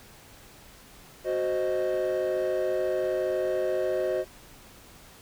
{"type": "chord", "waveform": "triangle", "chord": "C diminished", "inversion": "second", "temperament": "equal", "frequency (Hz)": [370, 523.3, 622.3], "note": ["Gb4", "C5", "Eb5"], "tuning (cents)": [0, 0, 0], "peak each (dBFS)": -26, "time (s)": [1.24, 4.25], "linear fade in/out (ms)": 50, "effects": ["tanh soft clip ceiling -19 dBFS", "pink hiss -51 dBFS RMS until 5.21 s"]}